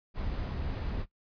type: noise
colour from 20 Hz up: brown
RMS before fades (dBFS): -34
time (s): 0.14-1.06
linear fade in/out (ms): 50
effects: noise-tail reverb RT60 0.1 s tail -17 dB re dry + resampled to 11025 Hz

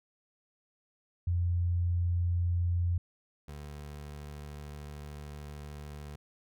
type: tone pair in turn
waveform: sine / 25% pulse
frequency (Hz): 87.31 / 73.42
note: F2 / D2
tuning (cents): 0 / 0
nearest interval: minor third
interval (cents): 300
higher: first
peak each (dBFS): -26 / -38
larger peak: first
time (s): 1.27-2.98 / 3.48-6.16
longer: second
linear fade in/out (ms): 5
effects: none

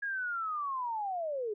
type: linear sweep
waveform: sine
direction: down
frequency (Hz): 1661.2 to 400.5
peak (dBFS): -32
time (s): 0.02-1.54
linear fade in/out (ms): 10
effects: none

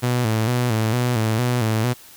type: tone with vibrato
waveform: sawtooth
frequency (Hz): 116.54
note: A#2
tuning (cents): 0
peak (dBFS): -14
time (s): 0.02-1.94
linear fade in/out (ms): 20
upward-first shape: square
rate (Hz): 2.2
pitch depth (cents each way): 96
effects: white hiss -45 dBFS RMS until 2.16 s

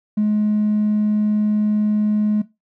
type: tone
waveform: triangle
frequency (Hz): 211.1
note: G#3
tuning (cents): +29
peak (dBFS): -11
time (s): 0.17-2.42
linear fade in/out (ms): 10
effects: noise-tail reverb RT60 0.2 s tail -19 dB re dry + tanh soft clip ceiling -12 dBFS

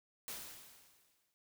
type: noise with exponential decay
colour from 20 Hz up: white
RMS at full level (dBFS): -43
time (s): 0.28-1.34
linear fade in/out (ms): 0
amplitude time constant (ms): 230
effects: none

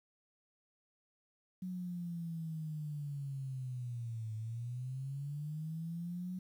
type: linear two-way sweep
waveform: sine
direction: down then up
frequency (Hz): 185 to 108.6 to 185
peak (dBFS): -38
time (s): 1.62-6.39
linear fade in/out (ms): 5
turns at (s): 4.35
effects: 11-bit

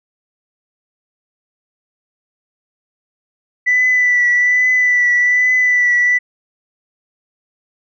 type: tone with vibrato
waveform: sine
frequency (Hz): 1980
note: B6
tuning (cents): +4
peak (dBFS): -9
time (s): 3.66-6.19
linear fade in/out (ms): 20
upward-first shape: triangle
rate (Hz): 1.2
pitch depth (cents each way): 29
effects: tanh soft clip ceiling -6 dBFS

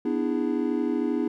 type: chord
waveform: triangle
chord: E dominant seventh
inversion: second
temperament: just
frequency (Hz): 247.2 / 296.7 / 329.6 / 412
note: B3 / D4 / E4 / G#4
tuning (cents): +2 / +18 / 0 / -14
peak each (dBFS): -26 / -26 / -27 / -29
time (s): 0.05-1.28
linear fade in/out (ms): 5
effects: none

